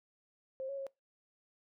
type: tone with pitch steps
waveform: sine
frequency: 529 / 553 / 544 Hz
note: C5 / C#5 / C#5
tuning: +19 / -4 / -33 cents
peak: -37 dBFS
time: 0.6-0.867 s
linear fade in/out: 0 ms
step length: 89 ms
effects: noise-tail reverb RT60 0.2 s tail -23 dB re dry